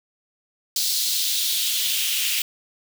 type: noise with high-pass filter sweep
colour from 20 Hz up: white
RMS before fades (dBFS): -23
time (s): 0.76-2.42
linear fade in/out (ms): 2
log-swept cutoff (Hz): 4400 to 2700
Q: 2.9
effects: none